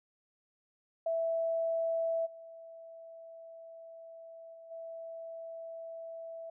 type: tone with level steps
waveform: sine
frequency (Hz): 659.3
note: E5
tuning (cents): 0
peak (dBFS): -29 / -47 / -49 / -41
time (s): 1.06-6.5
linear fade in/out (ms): 5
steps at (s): 2.25 / 4.53 / 4.7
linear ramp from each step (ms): 20
effects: none